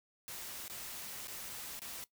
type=noise with dropouts; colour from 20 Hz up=white; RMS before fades=-45 dBFS; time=0.28-2.04 s; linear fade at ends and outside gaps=0 ms; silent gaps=0.68-0.698 / 1.272-1.281 / 1.494-1.497 / 1.792-1.818 s; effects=noise-tail reverb RT60 0.1 s tail -17 dB re dry